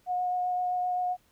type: tone with vibrato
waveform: sine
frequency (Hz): 724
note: F#5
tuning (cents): -38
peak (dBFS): -26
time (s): 0.06-1.17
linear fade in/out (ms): 50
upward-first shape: triangle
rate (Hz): 7.7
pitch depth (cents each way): 11
effects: pink hiss -66 dBFS RMS until 1.31 s